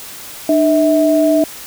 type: tone pair together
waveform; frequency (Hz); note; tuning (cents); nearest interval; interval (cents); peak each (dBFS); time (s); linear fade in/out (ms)
sine; 301.6 / 647; D4 / E5; +46 / -32; octave + minor second; 1322; -12; 0.49-1.44; 2
effects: white hiss -32 dBFS RMS until 1.66 s